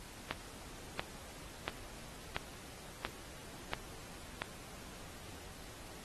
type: click train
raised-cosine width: 0.3 ms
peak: -18 dBFS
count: 7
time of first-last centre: 0.31-4.42 s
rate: 1.46 Hz
effects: pink hiss -52 dBFS RMS until 6.04 s + AAC 32 kbps